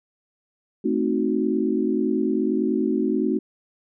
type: chord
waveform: sine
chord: A diminished seventh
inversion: none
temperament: equal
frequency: 220 / 261.6 / 311.1 / 370 Hz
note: A3 / C4 / Eb4 / Gb4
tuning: 0 / 0 / 0 / 0 cents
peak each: -25 dBFS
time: 0.84-3.39 s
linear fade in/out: 10 ms
effects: none